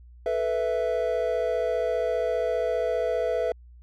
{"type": "chord", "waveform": "triangle", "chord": "A suspended second", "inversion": "none", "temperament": "just", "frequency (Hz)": [440, 495, 660], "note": ["A4", "B4", "E5"], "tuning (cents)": [0, 4, 2], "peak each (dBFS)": [-28, -25, -25], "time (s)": [0.26, 3.52], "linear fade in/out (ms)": 2, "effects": ["added 60 Hz sine -46 dBFS peak until 3.82 s"]}